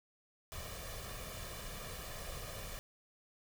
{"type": "noise with comb filter", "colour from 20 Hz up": "pink", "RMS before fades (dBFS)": -45, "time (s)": [0.52, 2.79], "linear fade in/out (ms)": 0, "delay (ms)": 1.7, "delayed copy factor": 0.65, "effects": []}